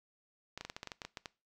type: clicks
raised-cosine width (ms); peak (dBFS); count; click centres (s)
0.2; -24; 12; 0.576 / 0.61 / 0.65 / 0.699 / 0.765 / 0.831 / 0.873 / 0.918 / 1.018 / 1.05 / 1.172 / 1.258
effects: noise-tail reverb RT60 0.3 s tail -21 dB re dry